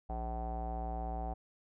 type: tone with low-pass filter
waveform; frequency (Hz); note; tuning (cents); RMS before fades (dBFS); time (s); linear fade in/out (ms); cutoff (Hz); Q
square; 58.27; A#1; 0; -38; 0.09-1.34; 10; 760; 9
effects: none